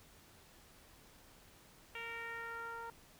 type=tone with low-pass filter sweep; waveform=10% pulse; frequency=462.4 Hz; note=A#4; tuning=14 cents flat; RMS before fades=-45 dBFS; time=1.95-2.9 s; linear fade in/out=2 ms; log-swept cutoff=2700 to 1100 Hz; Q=3.1; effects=pink hiss -62 dBFS RMS until 3.19 s